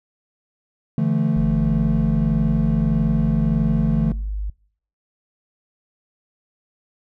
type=chord; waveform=triangle; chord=D suspended second; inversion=none; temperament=equal with one note detuned; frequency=146.83 / 168.47 / 220 Hz; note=D3 / E3 / A3; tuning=0 / +38 / 0 cents; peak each=-19 dBFS; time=0.98-4.12 s; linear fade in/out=2 ms
type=tone; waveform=sine; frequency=50.8 Hz; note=G#1; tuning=38 cents flat; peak=-22 dBFS; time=1.36-4.5 s; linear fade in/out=5 ms
effects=noise-tail reverb RT60 0.6 s tail -25 dB re dry + tanh soft clip ceiling -5 dBFS